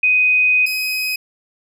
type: tone pair in turn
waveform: sine / 30% pulse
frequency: 2501 / 2521 Hz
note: D#7 / D#7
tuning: +8 / +22 cents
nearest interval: unison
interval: 14 cents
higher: second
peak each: -11 / -16 dBFS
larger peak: first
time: 0.03-0.66 / 0.66-1.16 s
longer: first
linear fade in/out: 5 ms
effects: none